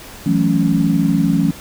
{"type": "chord", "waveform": "sine", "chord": "F# minor seventh", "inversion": "third", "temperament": "equal with one note detuned", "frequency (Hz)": [164.81, 185, 217.6, 277.2], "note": ["E3", "F#3", "A3", "C#4"], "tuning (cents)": [0, 0, -19, 0], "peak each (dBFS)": [-17, -18, -19, -17], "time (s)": [0.26, 1.51], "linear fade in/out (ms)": 5, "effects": ["pink hiss -36 dBFS RMS until 1.6 s"]}